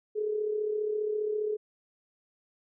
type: tone with amplitude modulation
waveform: sine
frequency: 424.5 Hz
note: G#4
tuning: 38 cents sharp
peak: -25 dBFS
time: 0.15-1.57 s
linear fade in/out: 20 ms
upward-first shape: sine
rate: 34.9 Hz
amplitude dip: 55%
effects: none